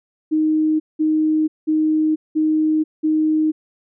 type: tone bursts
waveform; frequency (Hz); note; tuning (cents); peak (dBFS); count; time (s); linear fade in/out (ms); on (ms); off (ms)
sine; 311.1; D#4; 0; -14; 5; 0.31-3.52; 20; 490; 190
effects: none